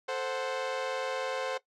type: chord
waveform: sawtooth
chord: F# diminished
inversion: first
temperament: equal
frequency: 440 / 523.3 / 740 Hz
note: A4 / C5 / F#5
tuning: 0 / 0 / 0 cents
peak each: -34 / -29 / -35 dBFS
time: 0.08-1.58 s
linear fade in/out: 10 ms
effects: noise-tail reverb RT60 0.1 s tail -17 dB re dry + low-pass 5000 Hz 12 dB/octave